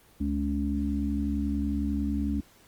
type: harmonic tone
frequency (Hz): 71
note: C#2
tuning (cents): +42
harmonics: 1 / 3 / 4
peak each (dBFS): -30 / -30 / -30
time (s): 0.2-2.41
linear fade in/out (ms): 10
effects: pink hiss -58 dBFS RMS until 2.67 s + Opus 24 kbps

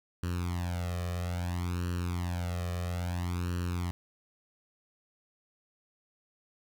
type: tone with flanger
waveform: sawtooth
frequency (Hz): 88.1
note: F2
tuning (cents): +16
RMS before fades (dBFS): -33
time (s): 0.23-3.91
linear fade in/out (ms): 0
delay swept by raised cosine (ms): 0.69 to 1.66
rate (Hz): 0.6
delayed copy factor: +0.95
effects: none

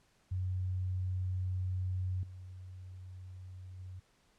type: tone with level steps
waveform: sine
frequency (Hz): 92.3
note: F#2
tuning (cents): -4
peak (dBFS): -32 / -45 / -43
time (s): 0.31-4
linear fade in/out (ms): 10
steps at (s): 2.23 / 3.79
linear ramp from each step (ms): 2
effects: pink hiss -70 dBFS RMS until 4.38 s + low-pass 9000 Hz 12 dB/octave

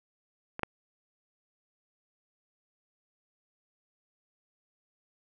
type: clicks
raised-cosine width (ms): 0.5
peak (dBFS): -21 / -13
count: 2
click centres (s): 0.594 / 0.633
effects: none

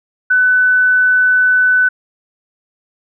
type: tone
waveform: sine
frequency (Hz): 1500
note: F#6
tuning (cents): +23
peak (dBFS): -8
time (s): 0.3-1.89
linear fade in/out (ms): 10
effects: none

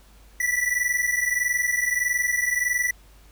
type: tone pair together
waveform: square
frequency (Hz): 1953.9 / 1975.5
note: B6 / B6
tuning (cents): -19 / 0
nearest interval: unison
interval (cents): 19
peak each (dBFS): -25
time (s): 0.4-2.91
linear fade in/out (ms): 5
effects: added 50 Hz sine -49 dBFS peak until 3.31 s + pink hiss -56 dBFS RMS until 3.31 s

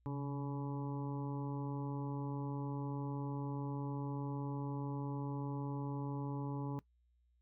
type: harmonic tone with a mistuned harmonic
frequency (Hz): 141.6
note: C#3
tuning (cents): +37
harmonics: 1 / 2 / 3 / 4 / 6 / 7 / 8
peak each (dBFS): -39 / -42 / -49 / -55 / -51 / -53 / -59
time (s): 0.06-6.79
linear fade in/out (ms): 0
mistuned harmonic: 1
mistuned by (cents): -60
effects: noise-tail reverb RT60 0.1 s tail -19 dB re dry + added 60 Hz sine -70 dBFS peak until 7.41 s

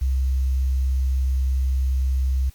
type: tone with quantisation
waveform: sine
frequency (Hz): 65.5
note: C2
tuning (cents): +2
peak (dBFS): -18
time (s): 0.01-2.5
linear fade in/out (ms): 10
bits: 8
effects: white hiss -55 dBFS RMS until 2.54 s + Opus 48 kbps

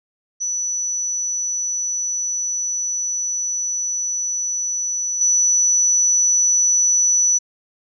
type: tone with level steps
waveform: sine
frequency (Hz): 5940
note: F#8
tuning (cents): +6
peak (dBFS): -20 / -13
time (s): 0.4-7.39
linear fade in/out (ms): 20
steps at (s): 5.21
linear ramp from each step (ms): 2
effects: none

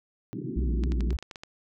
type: band-pass noise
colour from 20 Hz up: pink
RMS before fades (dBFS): -34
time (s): 0.33-1.13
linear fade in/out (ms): 0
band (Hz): 120 to 390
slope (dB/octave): 96
type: tone with vibrato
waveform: sine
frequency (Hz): 60.4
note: B1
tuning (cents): -38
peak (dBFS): -24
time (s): 0.56-1.17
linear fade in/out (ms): 10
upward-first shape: sine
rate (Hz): 3.8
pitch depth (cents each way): 100
type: clicks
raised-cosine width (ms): 0.2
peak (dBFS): -23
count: 9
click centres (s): 0.837 / 0.92 / 1.007 / 1.106 / 1.188 / 1.226 / 1.312 / 1.358 / 1.435
effects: none

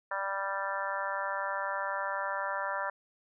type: harmonic tone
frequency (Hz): 196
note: G3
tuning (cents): 0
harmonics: 3 / 4 / 5 / 6 / 7 / 8 / 9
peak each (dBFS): -38 / -42 / -36 / -42 / -38 / -41 / -39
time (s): 0.11-2.9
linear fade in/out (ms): 5
effects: none

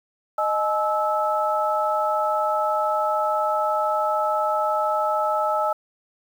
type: tone cluster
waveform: sine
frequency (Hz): 618 / 851 / 1307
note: D#5 / G#5 / E6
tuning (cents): -12 / +42 / -15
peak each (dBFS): -24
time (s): 0.38-5.73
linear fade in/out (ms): 5
effects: 8-bit

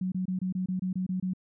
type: tone bursts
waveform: sine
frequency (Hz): 185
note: F#3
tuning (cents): 0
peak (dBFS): -27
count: 10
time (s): 0.01-1.335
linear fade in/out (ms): 5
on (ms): 110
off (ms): 25
effects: none

